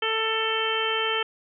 harmonic tone, 443.8 Hz, A4, 15 cents sharp, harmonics 1 / 2 / 3 / 4 / 5 / 6 / 7, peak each -29 / -33 / -30 / -32 / -34 / -32 / -28 dBFS, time 0.02-1.23 s, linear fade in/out 5 ms, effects none

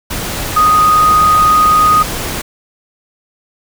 sine tone in noise, 1243 Hz, D#6, 2 cents flat, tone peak -6 dBFS, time 0.56-2.03 s, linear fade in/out 10 ms, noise pink, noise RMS -20 dBFS, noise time 0.1-2.42 s, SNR +11 dB, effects none

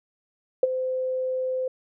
sine tone with ADSR envelope, 515 Hz, C5, 28 cents flat, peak -12 dBFS, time 0.63-1.68 s, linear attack 3 ms, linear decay 24 ms, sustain -12 dB, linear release 4 ms, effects none

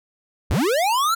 square linear sweep, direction up, 35.51 to 1396.9 Hz, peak -18 dBFS, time 0.5-1.15 s, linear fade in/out 10 ms, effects none

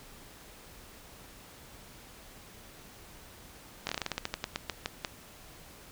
slowing click train, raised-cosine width 0.2 ms, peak -14 dBFS, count 16, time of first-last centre 3.87-5.048 s, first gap 21 ms, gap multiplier 1.17, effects pink hiss -52 dBFS RMS until 5.91 s

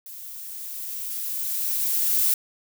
violet noise with level ramp, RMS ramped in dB -40 to -20 dBFS, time 0.06-2.34 s, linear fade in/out 2 ms, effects none

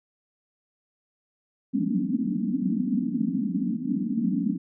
white band-pass noise, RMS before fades -26 dBFS, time 1.73-4.58 s, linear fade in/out 20 ms, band 170 to 290 Hz, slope 96 dB/octave, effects none

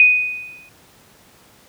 sine tone with exponential decay, 2489 Hz, D#7, in tune, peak -5 dBFS, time 0-0.69 s, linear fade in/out 1 ms, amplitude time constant 150 ms, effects pink hiss -50 dBFS RMS until 1.68 s + high-pass 80 Hz 12 dB/octave

